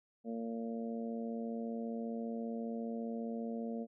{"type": "harmonic tone", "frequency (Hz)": 114.8, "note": "A#2", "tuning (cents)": -26, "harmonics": [2, 3, 4, 5, 6], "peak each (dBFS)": [-38, -53, -44, -48, -50], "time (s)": [0.24, 3.87], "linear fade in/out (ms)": 50, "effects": []}